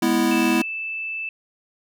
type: chord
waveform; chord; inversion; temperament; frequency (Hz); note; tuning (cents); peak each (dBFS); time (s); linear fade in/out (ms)
square; E major; first; equal; 207.7 / 246.9 / 329.6; G#3 / B3 / E4; 0 / 0 / 0; -25 / -22 / -21; 0.02-0.62; 5
type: tone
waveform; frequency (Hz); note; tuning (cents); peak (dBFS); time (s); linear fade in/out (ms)
sine; 2637; E7; 0; -26; 0.31-1.29; 2
effects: none